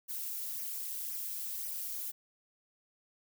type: noise with flanger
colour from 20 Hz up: violet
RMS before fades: -39 dBFS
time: 0.08-2.12 s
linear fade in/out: 20 ms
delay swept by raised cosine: 0.25 to 3.35 ms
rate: 1.9 Hz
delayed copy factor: -0.65
effects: none